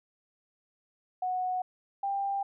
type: tone pair in turn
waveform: sine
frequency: 736 / 793.1 Hz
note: F#5 / G5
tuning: -9 / +20 cents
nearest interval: minor second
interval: 129 cents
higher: second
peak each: -28 dBFS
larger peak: neither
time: 1.22-1.62 / 2.03-2.43 s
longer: neither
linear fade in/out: 5 ms
effects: none